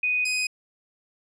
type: tone pair in turn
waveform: sine / sawtooth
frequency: 2489 / 2501 Hz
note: D#7 / D#7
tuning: 0 / +8 cents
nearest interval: unison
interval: 8 cents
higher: second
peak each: -21 / -20 dBFS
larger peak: second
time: 0.03-0.25 / 0.25-0.47 s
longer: neither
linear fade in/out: 5 ms
effects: resampled to 22050 Hz